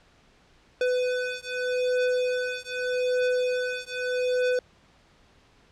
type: beating tone pair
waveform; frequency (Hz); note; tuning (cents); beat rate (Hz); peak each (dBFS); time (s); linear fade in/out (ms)
square; 500 / 500.82; B4 / B4; +21 / +24; 0.82; -28 / -28; 0.81-4.59; 2
effects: pink hiss -59 dBFS RMS until 5.71 s + low-pass 5000 Hz 12 dB/octave